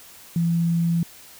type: tone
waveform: sine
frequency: 168.6 Hz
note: E3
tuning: 39 cents sharp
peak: -18 dBFS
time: 0.36-1.03 s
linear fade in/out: 2 ms
effects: white hiss -46 dBFS RMS until 1.39 s